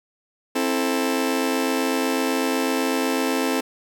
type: chord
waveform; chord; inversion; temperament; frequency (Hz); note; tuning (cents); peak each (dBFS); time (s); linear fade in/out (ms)
sawtooth; A minor; first; just; 264 / 330 / 440; C4 / E4 / A4; +16 / +2 / 0; -19 / -23 / -22; 0.55-3.61; 10
effects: none

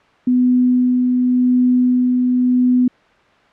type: tone with tremolo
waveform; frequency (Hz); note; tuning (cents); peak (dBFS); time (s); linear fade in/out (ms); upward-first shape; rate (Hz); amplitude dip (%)
sine; 250; B3; +21; -10; 0.27-2.88; 5; sine; 0.9; 25
effects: white hiss -51 dBFS RMS until 3.52 s + low-pass 2000 Hz 12 dB/octave

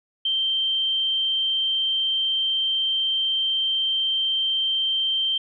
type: tone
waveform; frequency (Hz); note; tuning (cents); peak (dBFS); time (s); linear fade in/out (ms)
sine; 3136; G7; 0; -20; 0.25-5.38; 5
effects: none

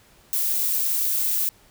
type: noise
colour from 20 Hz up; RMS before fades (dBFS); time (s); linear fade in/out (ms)
violet; -23; 0.33-1.49; 0
effects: pink hiss -55 dBFS RMS until 1.7 s

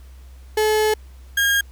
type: tone pair in turn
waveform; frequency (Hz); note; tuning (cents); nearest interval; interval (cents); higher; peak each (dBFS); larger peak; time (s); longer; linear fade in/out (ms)
35% pulse; 430 / 1623.5; A4 / G#6; -40 / -40; octave + major seventh; 2300; second; -14; neither; 0.57-0.94 / 1.37-1.61; first; 5
effects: added 64 Hz sine -39 dBFS peak until 1.71 s + pink hiss -55 dBFS RMS until 1.71 s

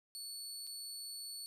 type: tone with dropouts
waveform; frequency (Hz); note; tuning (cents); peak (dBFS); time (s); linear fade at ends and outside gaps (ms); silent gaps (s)
25% pulse; 4435; C#8; 0; -39; 0.15-1.46; 0; 0.668-0.673
effects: none

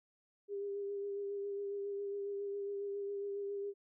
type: tone with vibrato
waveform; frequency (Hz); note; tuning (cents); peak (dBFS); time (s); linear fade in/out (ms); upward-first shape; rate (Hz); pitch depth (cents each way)
sine; 401.6; G4; +42; -37; 0.48-3.74; 50; sine; 7.3; 20
effects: none

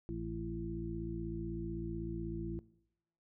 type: harmonic tone with a mistuned harmonic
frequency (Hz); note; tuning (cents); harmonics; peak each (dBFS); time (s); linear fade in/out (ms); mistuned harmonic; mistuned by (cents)
56; A1; +31; 1 / 2 / 3 / 4 / 6; -44 / -46 / -44 / -47 / -41; 0.09-2.59; 0; 1; -31
effects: noise-tail reverb RT60 0.8 s tail -20 dB re dry

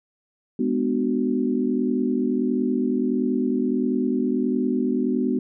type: chord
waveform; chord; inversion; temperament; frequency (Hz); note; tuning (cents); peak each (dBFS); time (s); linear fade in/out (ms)
sine; G# half-diminished seventh; none; just; 207.7 / 249.2 / 299 / 373.8; G#3 / B3 / D4 / F#4; 0 / +16 / +31 / +18; -27 / -22 / -28 / -27; 0.59-5.39; 5
effects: none

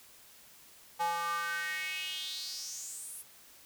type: tone with high-pass filter sweep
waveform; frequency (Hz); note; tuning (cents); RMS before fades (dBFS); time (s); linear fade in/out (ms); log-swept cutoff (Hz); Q
square; 169.9; F3; -47; -37; 0.99-3.23; 20; 800 to 11000; 5
effects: white hiss -57 dBFS RMS until 3.65 s

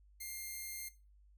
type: tone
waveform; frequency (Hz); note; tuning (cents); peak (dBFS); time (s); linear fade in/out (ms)
5% pulse; 2112; C7; +16; -33; 0.2-0.89; 10
effects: noise-tail reverb RT60 0.3 s tail -17 dB re dry + added 50 Hz sine -61 dBFS peak until 1.37 s

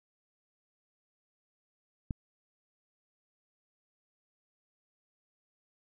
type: click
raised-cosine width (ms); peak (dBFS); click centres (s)
5; -21; 2.108
effects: none

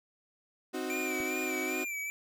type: chord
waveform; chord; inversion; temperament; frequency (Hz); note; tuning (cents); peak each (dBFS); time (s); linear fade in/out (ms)
35% pulse; C diminished; none; equal; 261.6 / 311.1 / 370; C4 / Eb4 / Gb4; 0 / 0 / 0; -37 / -37 / -35; 0.73-1.85; 20
type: tone with vibrato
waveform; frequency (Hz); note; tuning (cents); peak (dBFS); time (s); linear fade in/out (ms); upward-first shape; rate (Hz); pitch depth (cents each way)
square; 2349; D7; 0; -35; 0.9-2.1; 0; sine; 2.5; 57
type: click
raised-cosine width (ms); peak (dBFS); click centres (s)
3; -34; 1.203
effects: none

